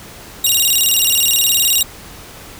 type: tone with vibrato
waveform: 10% pulse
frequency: 3273 Hz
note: G#7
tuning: 26 cents flat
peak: -4 dBFS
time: 0.44-1.83 s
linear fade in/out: 5 ms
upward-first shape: square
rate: 19 Hz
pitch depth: 260 cents each way
effects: pink hiss -36 dBFS RMS until 2.59 s